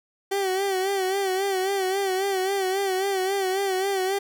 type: tone with vibrato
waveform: 30% pulse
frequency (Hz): 384.7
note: G4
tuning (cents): -33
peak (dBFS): -20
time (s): 0.31-4.19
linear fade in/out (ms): 10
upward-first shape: sine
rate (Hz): 3.7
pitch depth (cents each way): 65
effects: none